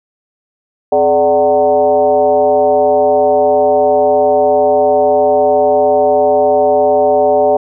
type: tone with frequency modulation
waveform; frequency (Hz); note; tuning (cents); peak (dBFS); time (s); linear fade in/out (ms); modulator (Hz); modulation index
sine; 587.3; D5; 0; -7; 0.92-7.57; 5; 163; 1.2
effects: none